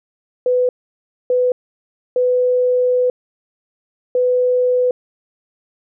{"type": "tone bursts at uneven times", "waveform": "sine", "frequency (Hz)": 499.2, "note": "B4", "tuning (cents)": 19, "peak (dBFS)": -12, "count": 4, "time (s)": [[0.46, 0.69], [1.3, 1.52], [2.16, 3.1], [4.15, 4.91]], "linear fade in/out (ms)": 2, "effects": []}